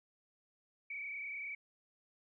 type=tone with frequency modulation; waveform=sine; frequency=2275 Hz; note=C#7; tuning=44 cents sharp; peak=-40 dBFS; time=0.9-1.55 s; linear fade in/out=5 ms; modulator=30.3 Hz; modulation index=2.2; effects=none